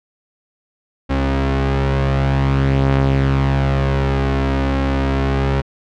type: tone pair together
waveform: sawtooth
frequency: 67.8 / 135.33 Hz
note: C#2 / C#3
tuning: -38 / -41 cents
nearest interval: octave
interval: 1197 cents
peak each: -13 dBFS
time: 1.09-5.62 s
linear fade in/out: 20 ms
effects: low-pass 3000 Hz 12 dB/octave